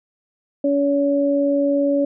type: tone pair together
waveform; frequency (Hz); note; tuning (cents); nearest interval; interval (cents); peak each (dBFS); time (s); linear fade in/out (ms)
sine; 282.7 / 565.4; C#4 / C#5; +34 / +34; octave; 1200; -18; 0.64-2.05; 5
effects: none